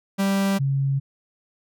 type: tone pair in turn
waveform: 45% pulse / sine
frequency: 196 / 137.25 Hz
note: G3 / C#3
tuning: 0 / -17 cents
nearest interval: tritone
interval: 617 cents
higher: first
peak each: -19 dBFS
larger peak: neither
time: 0.18-0.59 / 0.59-1 s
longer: neither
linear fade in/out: 20 ms
effects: none